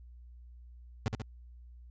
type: tone with echo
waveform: 35% pulse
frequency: 110 Hz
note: A2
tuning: in tune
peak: -26 dBFS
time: 1.06-1.08 s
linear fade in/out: 0 ms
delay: 69 ms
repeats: 2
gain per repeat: -4 dB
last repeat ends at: 1.218 s
effects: added 60 Hz sine -49 dBFS peak until 1.9 s + resampled to 16000 Hz